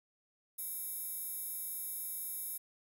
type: tone with high-pass filter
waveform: square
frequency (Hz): 746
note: F#5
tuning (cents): +14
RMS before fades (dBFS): -41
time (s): 0.58-2.58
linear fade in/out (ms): 10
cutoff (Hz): 12000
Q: 3.2
effects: 12-bit